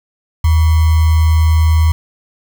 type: tone with sample-and-hold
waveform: sine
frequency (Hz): 80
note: D#2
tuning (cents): +49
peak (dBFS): -7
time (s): 0.44-1.92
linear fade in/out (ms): 5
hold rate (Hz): 1050
effects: none